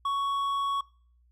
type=tone with hard clipping; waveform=sine; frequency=1114 Hz; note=C#6; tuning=8 cents sharp; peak=-27 dBFS; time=0.05-0.81 s; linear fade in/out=5 ms; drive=5 dB; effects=noise-tail reverb RT60 0.5 s tail -24 dB re dry + added 60 Hz sine -60 dBFS peak until 1.31 s